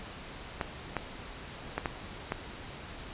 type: clicks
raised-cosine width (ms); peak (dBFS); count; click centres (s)
0.5; -15; 5; 0.612 / 0.967 / 1.78 / 1.858 / 2.321
effects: pink hiss -44 dBFS RMS until 3.13 s + resampled to 8000 Hz